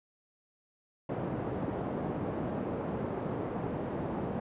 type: band-pass noise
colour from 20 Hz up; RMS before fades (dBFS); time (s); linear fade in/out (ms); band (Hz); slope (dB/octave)
pink; -35; 1.09-4.4; 5; 140 to 690; 12
effects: resampled to 8000 Hz